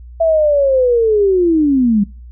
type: linear sweep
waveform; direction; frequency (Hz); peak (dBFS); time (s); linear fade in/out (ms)
sine; down; 666 to 196; -9; 0.2-2.04; 10
effects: noise-tail reverb RT60 0.4 s tail -25 dB re dry + added 60 Hz sine -32 dBFS peak until 2.31 s